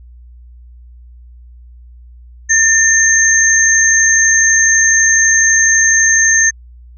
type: tone pair together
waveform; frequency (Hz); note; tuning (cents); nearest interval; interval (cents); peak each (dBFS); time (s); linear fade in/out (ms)
sine; 1800 / 6332; A6 / G8; +39 / +17; octave + minor seventh; 2178; -10; 2.49-6.51; 20
effects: added 60 Hz sine -35 dBFS peak until 6.97 s